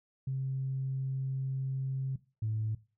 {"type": "tone pair in turn", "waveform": "sine", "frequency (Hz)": [133.3, 109.21], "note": ["C3", "A2"], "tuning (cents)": [33, -12], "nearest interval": "minor third", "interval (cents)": 345, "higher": "first", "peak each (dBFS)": [-30, -29], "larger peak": "second", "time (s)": [[0.27, 2.16], [2.42, 2.75]], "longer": "first", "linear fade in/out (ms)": 5, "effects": ["noise-tail reverb RT60 0.3 s tail -18 dB re dry", "tanh soft clip ceiling -25 dBFS"]}